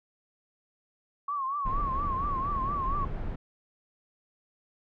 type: tone with vibrato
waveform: sine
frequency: 1108 Hz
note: C#6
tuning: 1 cent flat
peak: -28 dBFS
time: 1.28-3.05 s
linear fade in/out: 5 ms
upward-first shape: triangle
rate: 4.3 Hz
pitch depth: 120 cents each way
type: noise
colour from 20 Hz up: brown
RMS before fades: -33 dBFS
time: 1.65-3.36 s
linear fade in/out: 10 ms
effects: low-pass 2000 Hz 12 dB/octave